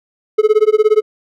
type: tone with tremolo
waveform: triangle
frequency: 429.1 Hz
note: A4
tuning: 43 cents flat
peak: -3 dBFS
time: 0.38-1.02 s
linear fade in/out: 10 ms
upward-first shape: sine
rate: 17 Hz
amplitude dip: 100%
effects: none